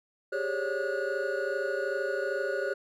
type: tone cluster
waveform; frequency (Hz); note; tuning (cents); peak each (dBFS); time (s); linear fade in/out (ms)
triangle; 392.2 / 414.7 / 542 / 575 / 1452; G4 / G#4 / C#5 / D5 / F#6; +1 / -3 / -39 / -37 / -33; -33 / -35 / -31 / -34 / -33; 0.32-2.74; 10
effects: none